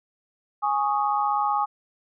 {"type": "chord", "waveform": "sine", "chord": "Ab suspended fourth", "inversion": "none", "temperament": "equal", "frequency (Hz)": [830.6, 1108.7, 1244.5], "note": ["Ab5", "Db6", "Eb6"], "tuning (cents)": [0, 0, 0], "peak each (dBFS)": [-23, -27, -27], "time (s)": [0.62, 1.66], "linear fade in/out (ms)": 20, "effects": []}